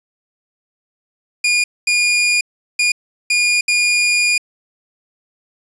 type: tone bursts at uneven times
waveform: sawtooth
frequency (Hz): 2431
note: D#7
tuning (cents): -41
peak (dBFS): -9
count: 5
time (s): 1.44-1.64 / 1.87-2.41 / 2.79-2.92 / 3.3-3.61 / 3.68-4.38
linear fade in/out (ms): 5
effects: resampled to 22050 Hz + 7-bit